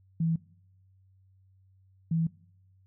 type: tone pair in turn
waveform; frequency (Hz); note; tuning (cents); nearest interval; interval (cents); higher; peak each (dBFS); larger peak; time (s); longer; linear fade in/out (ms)
sine; 164 / 164; E3 / E3; -9 / -9; unison; 0; neither; -24; neither; 0.2-0.36 / 2.11-2.27; neither; 5
effects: noise-tail reverb RT60 0.7 s tail -21 dB re dry + added 95 Hz sine -59 dBFS peak until 2.86 s